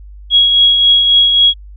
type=tone with tremolo; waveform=sine; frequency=3315 Hz; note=G#7; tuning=4 cents flat; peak=-4 dBFS; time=0.3-1.54 s; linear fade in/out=50 ms; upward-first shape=triangle; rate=3.7 Hz; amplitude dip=45%; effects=added 50 Hz sine -31 dBFS peak until 1.76 s